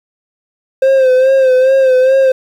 triangle tone with vibrato, 523.3 Hz, C5, in tune, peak -4 dBFS, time 0.82-2.32 s, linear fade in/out 5 ms, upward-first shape sine, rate 2.4 Hz, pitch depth 49 cents each way, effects 7-bit

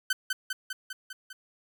sawtooth tone with echo, 1532 Hz, G6, 40 cents flat, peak -20 dBFS, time 0.1-0.13 s, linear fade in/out 5 ms, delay 200 ms, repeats 6, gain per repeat -3 dB, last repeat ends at 1.33 s, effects none

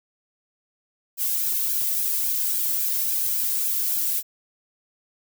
violet noise with flanger, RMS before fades -24 dBFS, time 1.17-4.23 s, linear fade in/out 50 ms, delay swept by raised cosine 1.2 to 1.92 ms, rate 3.6 Hz, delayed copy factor +0.65, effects none

